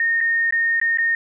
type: tone with dropouts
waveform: sine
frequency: 1840 Hz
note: A#6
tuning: 23 cents flat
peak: -16 dBFS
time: 0-1.15 s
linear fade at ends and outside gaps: 2 ms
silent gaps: 0.206-0.21 / 0.508-0.524 / 0.8-0.814 / 0.974-0.984 s
effects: none